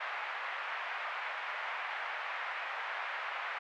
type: band-pass noise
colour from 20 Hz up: white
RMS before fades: -39 dBFS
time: 0-3.59 s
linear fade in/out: 10 ms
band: 710 to 2200 Hz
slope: 24 dB/octave
effects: none